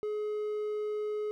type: tone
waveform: triangle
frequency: 422.6 Hz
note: G#4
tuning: 30 cents sharp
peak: -29 dBFS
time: 0.03-1.31 s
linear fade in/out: 0 ms
effects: none